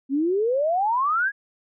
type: exponential sweep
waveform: sine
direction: up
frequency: 261.6 to 1698 Hz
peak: -19 dBFS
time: 0.09-1.32 s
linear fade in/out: 50 ms
effects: none